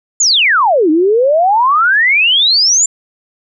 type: exponential two-way sweep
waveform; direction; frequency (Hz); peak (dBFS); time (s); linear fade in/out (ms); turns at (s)
sine; down then up; 7320 to 299.4 to 7320; -7; 0.2-2.86; 5; 0.9
effects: none